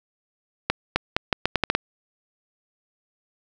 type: accelerating click train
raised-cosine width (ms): 0.3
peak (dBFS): -3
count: 9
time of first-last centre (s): 0.7-1.75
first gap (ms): 260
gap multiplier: 0.79
effects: none